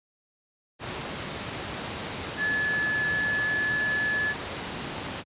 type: tone in noise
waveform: sine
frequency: 1718 Hz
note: A6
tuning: 42 cents flat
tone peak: -24 dBFS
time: 2.37-4.35 s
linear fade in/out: 50 ms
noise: pink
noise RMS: -33 dBFS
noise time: 0.79-5.24 s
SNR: +6 dB
effects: high-pass 100 Hz 12 dB/octave + resampled to 8000 Hz